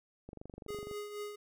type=click train; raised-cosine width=2 ms; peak=-33 dBFS; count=16; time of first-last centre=0.29-0.912 s; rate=24.1 Hz
type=tone with tremolo; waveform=square; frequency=415 Hz; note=G#4; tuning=1 cent flat; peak=-38 dBFS; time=0.68-1.36 s; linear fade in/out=10 ms; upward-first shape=triangle; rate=4.2 Hz; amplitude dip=60%
effects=none